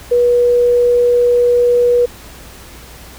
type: tone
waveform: sine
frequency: 484.7 Hz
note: B4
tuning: 32 cents flat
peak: -8 dBFS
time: 0.11-2.06 s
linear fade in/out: 10 ms
effects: added 60 Hz sine -38 dBFS peak until 3.18 s + pink hiss -37 dBFS RMS until 3.18 s